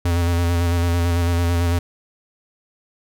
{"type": "tone with vibrato", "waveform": "square", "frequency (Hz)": 86, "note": "F2", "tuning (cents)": -26, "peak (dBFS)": -17, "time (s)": [0.05, 1.79], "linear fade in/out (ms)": 5, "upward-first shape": "square", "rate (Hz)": 9, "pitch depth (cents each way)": 24, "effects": []}